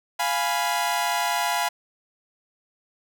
sawtooth chord, F diminished, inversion none, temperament equal, 698.5 / 830.6 / 987.8 Hz, F5 / Ab5 / Cb6, 0 / 0 / 0 cents, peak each -23 dBFS, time 0.19-1.69 s, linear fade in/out 10 ms, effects none

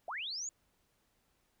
sine linear sweep, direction up, 587.3 to 7040 Hz, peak -37 dBFS, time 0.08-0.49 s, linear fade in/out 2 ms, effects pink hiss -75 dBFS RMS until 1.6 s

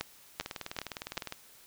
two click trains, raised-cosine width 0.2 ms, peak -20 / -15 dBFS, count 19 / 4, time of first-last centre 0.41-1.324 / 0.01-1.177 s, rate 19.7 / 2.57 Hz, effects white hiss -57 dBFS RMS until 1.66 s

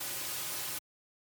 white noise with comb filter, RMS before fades -37 dBFS, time 0-0.79 s, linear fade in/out 10 ms, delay 4.4 ms, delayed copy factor -0.7, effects high-pass 100 Hz 12 dB/octave + MP3 96 kbps

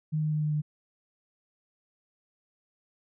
sine tone with pitch steps, 154.5 / 153.43 / 152.37 / 151.32 / 150.28 Hz, D#3 / D#3 / D#3 / D#3 / D3, -12 / -24 / -36 / -48 / +40 cents, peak -25 dBFS, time 0.12-0.62 s, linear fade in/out 20 ms, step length 100 ms, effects none

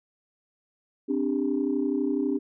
sine chord, C suspended second, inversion none, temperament equal with one note detuned, 261.6 / 293.7 / 397.2 Hz, C4 / D4 / G4, 0 / 0 / +23 cents, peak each -27 / -26 / -29 dBFS, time 1.08-2.39 s, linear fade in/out 20 ms, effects tanh soft clip ceiling -15 dBFS

